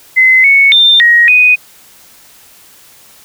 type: tone with pitch steps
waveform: sine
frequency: 2047 / 2214 / 3594 / 1888 / 2490 Hz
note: C7 / C#7 / A7 / A#6 / D#7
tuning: -38 / -3 / +36 / +22 / +1 cents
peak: -3 dBFS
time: 0.16-1.56 s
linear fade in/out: 20 ms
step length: 280 ms
effects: white hiss -41 dBFS RMS until 3.24 s